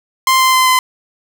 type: tone with pitch steps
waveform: sawtooth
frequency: 1046.5 / 1039.3 / 1032.1 / 1025 Hz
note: C6 / C6 / C6 / C6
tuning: 0 / -12 / -24 / -36 cents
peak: -5 dBFS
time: 0.27-0.79 s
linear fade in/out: 2 ms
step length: 130 ms
effects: none